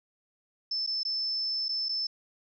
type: tone with dropouts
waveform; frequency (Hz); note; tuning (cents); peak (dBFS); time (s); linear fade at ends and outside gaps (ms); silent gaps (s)
sine; 5274; E8; 0; -28; 0.71-2.07; 5; 0.865-0.873 / 1.033-1.05 / 1.684-1.69 / 1.886-1.891
effects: none